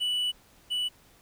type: tone pair in turn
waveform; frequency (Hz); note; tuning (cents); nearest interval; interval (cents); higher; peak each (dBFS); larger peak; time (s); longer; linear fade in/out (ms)
triangle; 2960 / 2960; F#7 / F#7; 0 / 0; unison; 0; neither; -24 / -25; first; 0-0.32 / 0.7-0.89; first; 20
effects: pink hiss -59 dBFS RMS until 1.21 s